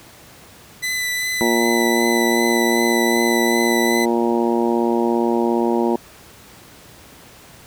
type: tone with vibrato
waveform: sawtooth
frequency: 1998 Hz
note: B6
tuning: 20 cents sharp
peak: -17 dBFS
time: 0.82-4.06 s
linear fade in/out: 20 ms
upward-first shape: triangle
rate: 2.6 Hz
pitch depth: 17 cents each way
type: harmonic tone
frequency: 117.3 Hz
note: A#2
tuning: 11 cents sharp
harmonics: 2 / 3 / 4 / 5 / 6 / 7 / 8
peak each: -20 / -19 / -25 / -28 / -29 / -28 / -26 dBFS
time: 1.41-5.96 s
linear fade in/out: 0 ms
effects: pink hiss -44 dBFS RMS until 7.66 s + high-pass 60 Hz 12 dB/octave